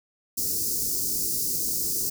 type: band-stop noise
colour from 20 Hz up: white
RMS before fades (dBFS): -27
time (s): 0.37-2.1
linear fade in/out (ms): 10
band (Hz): 450 to 4800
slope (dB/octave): 48
effects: none